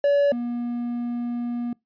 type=tone pair in turn; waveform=triangle; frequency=570 / 239.7 Hz; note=C#5 / A#3; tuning=+48 / +48 cents; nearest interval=octave + minor third; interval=1500 cents; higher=first; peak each=-14 / -23 dBFS; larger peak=first; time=0.04-0.32 / 0.32-1.73 s; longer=second; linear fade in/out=2 ms; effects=noise-tail reverb RT60 0.2 s tail -25 dB re dry + resampled to 11025 Hz